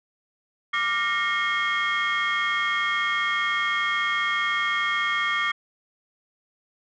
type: tone cluster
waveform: sine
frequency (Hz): 1176 / 1401 / 1847 / 2165 / 3244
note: D6 / F6 / A#6 / C#7 / G#7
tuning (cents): +2 / +5 / -16 / -41 / -41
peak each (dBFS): -26 / -30 / -26 / -26 / -30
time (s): 0.73-5.52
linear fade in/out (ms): 10
effects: tanh soft clip ceiling -16 dBFS